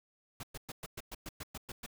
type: noise bursts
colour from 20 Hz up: pink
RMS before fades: -43 dBFS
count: 11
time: 0.4-1.863 s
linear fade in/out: 5 ms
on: 33 ms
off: 110 ms
effects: none